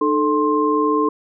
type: tone cluster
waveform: sine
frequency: 303.3 / 437.4 / 1055 Hz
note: D#4 / A4 / C6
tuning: -44 / -10 / +14 cents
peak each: -19 dBFS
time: 0.01-1.09 s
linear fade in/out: 5 ms
effects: none